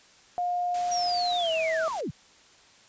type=tone with pitch glide; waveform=sine; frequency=711 to 644.5 Hz; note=F5 to E5; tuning=+31 to -39 cents; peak=-25 dBFS; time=0.38-1.88 s; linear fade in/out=0 ms; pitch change=-170 cents; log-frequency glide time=1.39-1.51 s
type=noise; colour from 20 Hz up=white; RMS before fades=-41 dBFS; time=0.74-2.01 s; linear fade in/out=5 ms
type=linear sweep; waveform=sine; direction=down; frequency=5830 to 88.2 Hz; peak=-29 dBFS; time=0.91-2.11 s; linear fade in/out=10 ms
effects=white hiss -56 dBFS RMS until 2.88 s + resampled to 16000 Hz